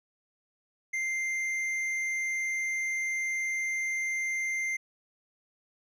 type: tone with hard clipping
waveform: sine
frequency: 2093 Hz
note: C7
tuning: in tune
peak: -30 dBFS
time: 0.93-4.77 s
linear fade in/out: 10 ms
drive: 6 dB
effects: none